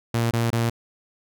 sawtooth tone bursts, 116.4 Hz, A#2, 2 cents flat, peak -16 dBFS, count 3, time 0.14-0.698 s, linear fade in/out 5 ms, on 170 ms, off 24 ms, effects none

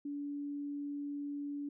sine tone, 287.2 Hz, D4, 39 cents flat, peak -37 dBFS, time 0.05-1.69 s, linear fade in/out 5 ms, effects none

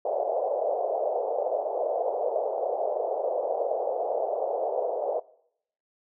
white band-pass noise, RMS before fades -28 dBFS, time 0.05-5.2 s, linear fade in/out 5 ms, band 460 to 710 Hz, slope 48 dB/octave, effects noise-tail reverb RT60 0.7 s tail -21 dB re dry

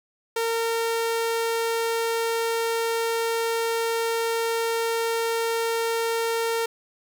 sawtooth tone, 458.1 Hz, A#4, 30 cents flat, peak -19 dBFS, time 0.36-6.66 s, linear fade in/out 5 ms, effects none

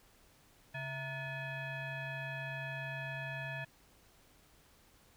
sine tone with frequency modulation, 932.3 Hz, A#5, in tune, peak -38 dBFS, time 0.74-3.65 s, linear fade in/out 10 ms, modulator 795 Hz, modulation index 2, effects pink hiss -65 dBFS RMS until 5.16 s

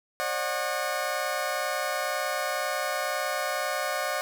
20% pulse tone cluster, 543 / 605 / 734 Hz, C#5 / D#5 / F#5, -36 / -49 / -14 cents, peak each -28 / -26 / -27 dBFS, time 0.2-4.21 s, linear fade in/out 0 ms, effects none

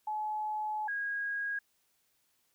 sine tone pair in turn, 854 / 1640.3 Hz, G#5 / G#6, +48 / -22 cents, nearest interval major seventh, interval 1130 cents, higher second, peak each -32 / -32 dBFS, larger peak neither, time 0.07-0.88 / 0.88-1.59 s, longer first, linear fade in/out 5 ms, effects white hiss -74 dBFS RMS until 2.54 s

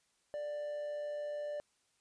triangle tone with amplitude modulation, 590 Hz, D5, 8 cents sharp, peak -34 dBFS, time 0.34-1.6 s, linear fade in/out 0 ms, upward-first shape sine, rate 147 Hz, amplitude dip 25%, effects white hiss -75 dBFS RMS until 2 s + resampled to 22050 Hz

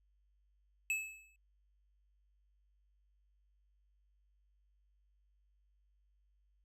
square tone with exponential decay, 2600 Hz, E7, 24 cents flat, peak -31 dBFS, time 0.9-1.36 s, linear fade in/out 1 ms, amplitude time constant 100 ms, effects added 50 Hz sine -70 dBFS peak until 6.64 s + low-pass 12000 Hz 12 dB/octave

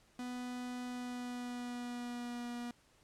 45% pulse tone with pitch glide, 247.6 to 240.6 Hz, B3 to B3, +5 to -45 cents, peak -40 dBFS, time 0.19-2.71 s, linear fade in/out 2 ms, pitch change -50 cents, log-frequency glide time 0.85-2.5 s, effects pink hiss -68 dBFS RMS until 3.03 s + low-pass 10000 Hz 12 dB/octave

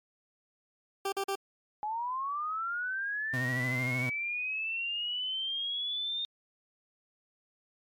20% pulse tone bursts, 392.3 Hz, G4, 1 cent sharp, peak -25 dBFS, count 3, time 1.05-1.355 s, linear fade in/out 5 ms, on 73 ms, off 43 ms
sine linear sweep, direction up, 830.6 to 3659 Hz, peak -31 dBFS, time 1.83-6.25 s, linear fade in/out 0 ms
30% pulse tone with vibrato, 126.5 Hz, B2, 42 cents sharp, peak -29 dBFS, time 3.33-4.1 s, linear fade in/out 10 ms, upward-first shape sine, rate 13 Hz, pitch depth 53 cents each way
effects MP3 96 kbps

